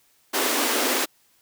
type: high-pass noise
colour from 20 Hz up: pink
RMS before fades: -23 dBFS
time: 0.33-1.06 s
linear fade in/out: 20 ms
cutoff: 240 Hz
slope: 96 dB/octave
effects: white hiss -62 dBFS RMS until 1.41 s